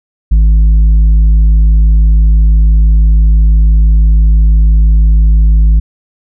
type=tone with tanh clipping; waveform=sine; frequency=53 Hz; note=G#1; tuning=36 cents sharp; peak=-4 dBFS; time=0.31-5.8 s; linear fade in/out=10 ms; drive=5 dB; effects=none